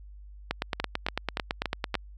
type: two click trains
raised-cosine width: 0.3 ms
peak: -11 / -12 dBFS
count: 14 / 5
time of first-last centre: 0.51-1.953 / 0.8-1.943 s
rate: 9.01 / 3.5 Hz
effects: added 50 Hz sine -44 dBFS peak until 2.17 s